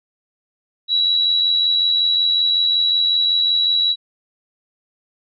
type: tone with amplitude modulation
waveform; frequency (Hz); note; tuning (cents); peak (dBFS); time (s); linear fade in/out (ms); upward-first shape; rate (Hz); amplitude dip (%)
sine; 3904; B7; -21; -12; 0.88-3.96; 50; sine; 85.4; 40
effects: none